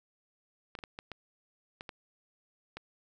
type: clicks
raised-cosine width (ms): 0.3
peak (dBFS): -25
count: 8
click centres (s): 0.752 / 0.789 / 0.838 / 0.989 / 1.117 / 1.809 / 1.892 / 2.77
effects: none